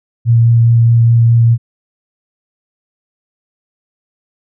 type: tone with vibrato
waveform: sine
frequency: 116.54 Hz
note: A#2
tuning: in tune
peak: -5 dBFS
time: 0.25-1.58 s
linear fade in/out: 50 ms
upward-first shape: sine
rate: 4.8 Hz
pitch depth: 10 cents each way
effects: none